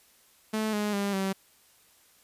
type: tone with pitch steps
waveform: sawtooth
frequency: 217.2 / 208.7 / 200.6 / 192.72 Hz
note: A3 / G#3 / G3 / G3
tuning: -22 / +9 / +40 / -29 cents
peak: -23 dBFS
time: 0.53-1.33 s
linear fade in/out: 10 ms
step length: 200 ms
effects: white hiss -61 dBFS RMS until 2.23 s + resampled to 32000 Hz